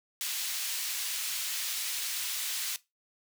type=high-pass noise; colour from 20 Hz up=pink; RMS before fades=-34 dBFS; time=0.21-2.76 s; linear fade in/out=0 ms; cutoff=2900 Hz; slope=12 dB/octave; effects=noise-tail reverb RT60 0.2 s tail -18 dB re dry